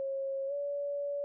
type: tone with pitch glide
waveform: sine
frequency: 543 to 571 Hz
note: C#5 to D5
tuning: -36 to -49 cents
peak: -32 dBFS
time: 0-1.24 s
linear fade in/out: 0 ms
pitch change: +87 cents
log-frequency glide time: 0.47-0.53 s
effects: none